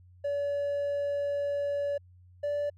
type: tone pair in turn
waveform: triangle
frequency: 571 / 581 Hz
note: D5 / D5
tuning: -49 / -19 cents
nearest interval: unison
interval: 30 cents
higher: second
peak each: -25 dBFS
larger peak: neither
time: 0.24-1.98 / 2.43-2.7 s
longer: first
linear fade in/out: 10 ms
effects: tanh soft clip ceiling -22 dBFS + added 90 Hz sine -53 dBFS peak until 2.77 s